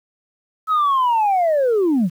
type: linear sweep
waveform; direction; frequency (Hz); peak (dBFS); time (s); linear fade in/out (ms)
sine; down; 1300 to 155.56; -12; 0.67-2.1; 50
effects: tanh soft clip ceiling -12 dBFS + 8-bit